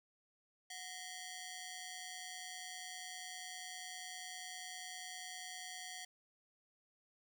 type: ring-modulated tone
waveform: 10% pulse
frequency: 1300 Hz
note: E6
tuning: 24 cents flat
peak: -35 dBFS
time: 0.7-6.05 s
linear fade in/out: 5 ms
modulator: 565 Hz
effects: none